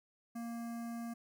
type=tone with notch filter; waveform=square; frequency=233.1 Hz; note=A#3; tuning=in tune; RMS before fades=-42 dBFS; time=0.35-1.14 s; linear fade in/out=10 ms; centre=3400 Hz; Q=0.64; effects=none